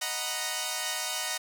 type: chord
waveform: 5% pulse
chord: B major seventh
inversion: first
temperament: equal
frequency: 622.3 / 740 / 932.3 / 987.8 Hz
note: D#5 / F#5 / A#5 / B5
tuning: 0 / 0 / 0 / 0 cents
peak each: -25 / -23 / -24 / -26 dBFS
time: 0.01-1.38 s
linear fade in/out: 10 ms
effects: none